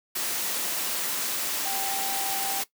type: tone in noise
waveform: sine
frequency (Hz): 783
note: G5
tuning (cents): -2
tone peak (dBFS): -32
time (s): 1.65-2.62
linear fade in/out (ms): 10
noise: white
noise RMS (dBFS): -29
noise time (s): 0.15-2.64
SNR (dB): -6
effects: noise-tail reverb RT60 0.1 s tail -17 dB re dry + high-pass 200 Hz 12 dB/octave